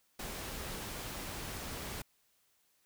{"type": "noise", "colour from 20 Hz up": "pink", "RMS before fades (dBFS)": -42, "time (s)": [0.19, 2.02], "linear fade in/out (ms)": 5, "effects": ["white hiss -73 dBFS RMS until 2.85 s"]}